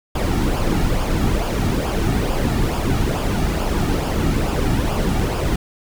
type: noise with flanger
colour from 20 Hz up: brown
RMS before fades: -19 dBFS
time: 0.15-5.56 s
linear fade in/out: 5 ms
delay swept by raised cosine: 0.49 to 1.99 ms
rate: 2.3 Hz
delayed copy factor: -0.55
effects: none